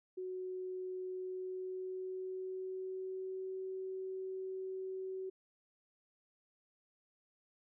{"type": "tone with pitch glide", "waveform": "sine", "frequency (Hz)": [370, 377.8], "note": ["F#4", "F#4"], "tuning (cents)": [0, 36], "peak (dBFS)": -39, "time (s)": [0.17, 5.3], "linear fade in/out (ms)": 10, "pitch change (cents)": 36, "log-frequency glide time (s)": [1.07, 3.58], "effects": []}